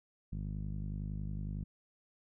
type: tone with low-pass filter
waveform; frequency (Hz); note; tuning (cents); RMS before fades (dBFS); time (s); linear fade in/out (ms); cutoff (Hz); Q
sawtooth; 50.9; G#1; -34; -39; 0.32-1.64; 5; 180; 2.7
effects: none